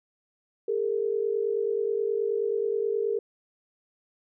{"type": "tone pair together", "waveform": "sine", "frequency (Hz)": [407.5, 456.9], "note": ["G#4", "A#4"], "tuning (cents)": [-33, -35], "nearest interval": "major second", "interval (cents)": 198, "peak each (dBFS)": [-27, -27], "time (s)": [0.68, 3.19], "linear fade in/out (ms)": 5, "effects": []}